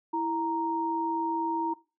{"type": "tone pair together", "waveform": "sine", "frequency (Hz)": [329.6, 932.2], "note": ["E4", "A#5"], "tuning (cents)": [0, 0], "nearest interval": "octave + tritone", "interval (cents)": 1800, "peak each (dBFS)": [-31, -28], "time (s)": [0.13, 1.74], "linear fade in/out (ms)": 10, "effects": ["noise-tail reverb RT60 0.3 s tail -20 dB re dry"]}